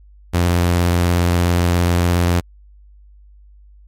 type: tone with vibrato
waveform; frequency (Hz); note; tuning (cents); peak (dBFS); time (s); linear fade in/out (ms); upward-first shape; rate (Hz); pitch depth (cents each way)
sawtooth; 87.31; F2; 0; -9; 0.33-2.41; 20; sine; 17; 21
effects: added 50 Hz sine -42 dBFS peak until 3.87 s + MP3 64 kbps